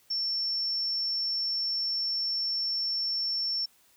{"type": "tone", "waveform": "sine", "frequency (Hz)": 5420, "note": "E8", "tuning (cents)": 47, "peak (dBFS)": -27, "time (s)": [0.1, 3.66], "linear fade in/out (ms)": 10, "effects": ["white hiss -63 dBFS RMS until 3.96 s"]}